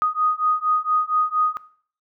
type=beating tone pair; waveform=sine; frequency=1242 / 1246.3 Hz; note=D#6 / D#6; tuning=-3 / +2 cents; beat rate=4.3 Hz; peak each=-22 / -21 dBFS; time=0.02-1.57 s; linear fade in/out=0 ms; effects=noise-tail reverb RT60 0.5 s tail -18 dB re dry